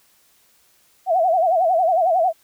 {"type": "tone with vibrato", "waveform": "sine", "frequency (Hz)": 699, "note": "F5", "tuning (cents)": 1, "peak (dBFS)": -14, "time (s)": [1.06, 2.33], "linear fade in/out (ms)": 50, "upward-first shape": "sine", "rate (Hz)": 11, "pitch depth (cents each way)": 150, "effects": ["white hiss -58 dBFS RMS until 2.43 s"]}